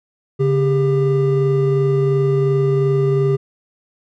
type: tone pair together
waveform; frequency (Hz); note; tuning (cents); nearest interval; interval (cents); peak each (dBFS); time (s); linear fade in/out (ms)
triangle; 140.34 / 398.2; C#3 / G4; +22 / +27; octave + tritone; 1805; -14; 0.39-3.37; 20
effects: none